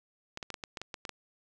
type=clicks; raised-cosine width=0.2 ms; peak=-21 dBFS; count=10; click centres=0.374 / 0.428 / 0.503 / 0.542 / 0.638 / 0.772 / 0.816 / 0.942 / 1.052 / 1.093 s; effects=none